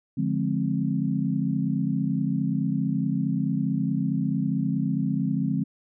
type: chord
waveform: sine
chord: D half-diminished seventh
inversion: none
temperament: just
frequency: 146.83 / 176.2 / 211.4 / 264.3 Hz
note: D3 / F3 / Ab3 / C4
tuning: 0 / +16 / +31 / +18 cents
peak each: -28 dBFS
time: 0.17-5.64 s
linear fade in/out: 10 ms
effects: none